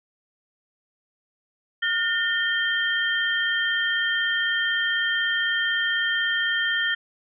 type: tone cluster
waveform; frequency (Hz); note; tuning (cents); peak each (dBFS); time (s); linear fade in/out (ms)
sine; 1427 / 1816 / 3159; F6 / A#6 / G7; +37 / -46 / +13; -28 / -23 / -27; 1.82-6.95; 10
effects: none